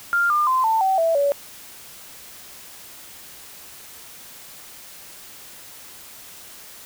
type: tone with pitch steps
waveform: sine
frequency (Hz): 1396.9 / 1202.1 / 1034.5 / 890.2 / 766.1 / 659.2 / 567.3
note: F6 / D6 / C6 / A5 / G5 / E5 / C#5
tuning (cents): 0 / +40 / -20 / +20 / -40 / 0 / +40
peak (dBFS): -16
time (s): 0.13-1.32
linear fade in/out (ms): 0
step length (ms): 170
effects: white hiss -42 dBFS RMS until 6.85 s